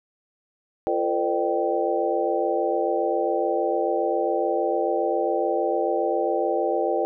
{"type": "tone cluster", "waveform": "sine", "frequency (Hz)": [343, 448, 515, 603, 777], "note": ["F4", "A4", "C5", "D5", "G5"], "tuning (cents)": [-31, 31, -28, 46, -16], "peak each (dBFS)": -27, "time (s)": [0.87, 7.05], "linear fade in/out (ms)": 0, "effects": []}